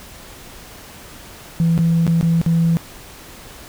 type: tone with dropouts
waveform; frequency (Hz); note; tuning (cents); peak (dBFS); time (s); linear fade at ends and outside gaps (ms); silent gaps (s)
sine; 166.4; E3; +17; -11; 1.6-2.77; 0; 1.778-1.789 / 2.067-2.077 / 2.211-2.228 / 2.415-2.462
effects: tanh soft clip ceiling -9 dBFS + pink hiss -39 dBFS RMS until 3.68 s